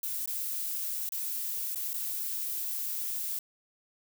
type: noise with dropouts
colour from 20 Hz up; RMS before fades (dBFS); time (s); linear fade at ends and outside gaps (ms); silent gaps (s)
violet; -34; 0.03-3.39; 2; 0.259-0.275 / 1.091-1.121 / 1.748-1.757 / 1.933-1.94
effects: none